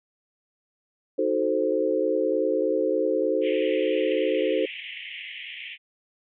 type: chord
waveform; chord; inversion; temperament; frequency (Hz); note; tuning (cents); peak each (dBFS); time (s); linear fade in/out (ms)
sine; D# diminished seventh; none; equal; 311.1 / 370 / 440 / 523.3; D#4 / F#4 / A4 / C5; 0 / 0 / 0 / 0; -28 / -28 / -26 / -25; 1.18-4.66; 10
type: band-pass noise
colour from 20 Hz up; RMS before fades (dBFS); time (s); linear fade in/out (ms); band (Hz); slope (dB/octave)
white; -38; 3.41-5.78; 50; 1900 to 3200; 96
effects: none

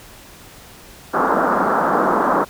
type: band-pass noise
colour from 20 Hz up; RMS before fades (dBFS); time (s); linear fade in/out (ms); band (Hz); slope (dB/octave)
white; -17; 1.13-2.45; 20; 180 to 1400; 48
effects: pink hiss -42 dBFS RMS until 2.49 s

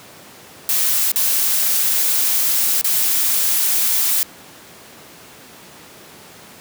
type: noise with dropouts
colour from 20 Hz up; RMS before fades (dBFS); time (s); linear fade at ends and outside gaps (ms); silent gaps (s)
blue; -17; 0.69-4.23; 1; 1.118-1.159 / 2.813-2.844
effects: pink hiss -41 dBFS RMS until 6.6 s + high-pass 150 Hz 12 dB/octave

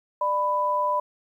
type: tone pair together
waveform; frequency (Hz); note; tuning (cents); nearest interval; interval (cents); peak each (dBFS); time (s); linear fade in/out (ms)
sine; 595.3 / 994; D5 / B5; +23 / +11; major sixth; 888; -27 / -22; 0.21-1; 5
effects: 10-bit

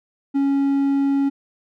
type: tone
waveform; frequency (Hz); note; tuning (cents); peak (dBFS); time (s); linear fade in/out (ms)
triangle; 277.2; C#4; 0; -14; 0.34-1.3; 20
effects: none

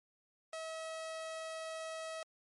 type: tone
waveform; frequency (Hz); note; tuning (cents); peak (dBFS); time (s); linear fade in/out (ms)
sawtooth; 643; E5; -43; -37; 0.53-2.23; 2
effects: MP3 48 kbps

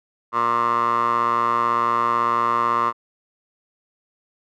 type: tone with band-pass filter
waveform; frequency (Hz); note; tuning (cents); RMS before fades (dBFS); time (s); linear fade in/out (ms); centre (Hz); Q
15% pulse; 118; A#2; +22; -20; 0.32-2.93; 50; 1100; 5.9
effects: none

